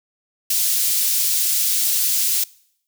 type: high-pass noise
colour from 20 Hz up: white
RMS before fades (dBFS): -19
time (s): 0.5-2.44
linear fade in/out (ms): 5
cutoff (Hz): 4200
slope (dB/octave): 12
effects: noise-tail reverb RT60 0.7 s tail -23 dB re dry